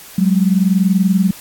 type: tone pair together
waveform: sine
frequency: 184.69 / 205.1 Hz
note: F#3 / G#3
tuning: -3 / -21 cents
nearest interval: major second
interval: 182 cents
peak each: -12 / -15 dBFS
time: 0.18-1.31 s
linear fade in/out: 5 ms
effects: white hiss -37 dBFS RMS until 1.4 s + AAC 64 kbps